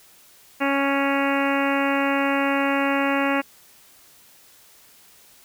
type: harmonic tone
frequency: 277.3 Hz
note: C#4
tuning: 1 cent sharp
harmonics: 1 / 2 / 3 / 4 / 5 / 6 / 7 / 8 / 9 / 10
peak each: -23 / -26 / -28 / -29 / -30 / -31 / -31 / -32 / -33 / -33 dBFS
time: 0.6-3.42 s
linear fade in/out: 20 ms
effects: white hiss -52 dBFS RMS until 5.44 s